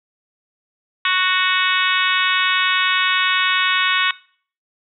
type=harmonic tone with a mistuned harmonic; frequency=370 Hz; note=F#4; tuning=in tune; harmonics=3 / 4 / 5 / 6 / 7 / 8 / 9 / 10; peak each=-21 / -22 / -23 / -24 / -24 / -25 / -26 / -26 dBFS; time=1.05-4.11 s; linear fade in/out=2 ms; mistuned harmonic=9; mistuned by=+15 cents; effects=noise-tail reverb RT60 0.5 s tail -21 dB re dry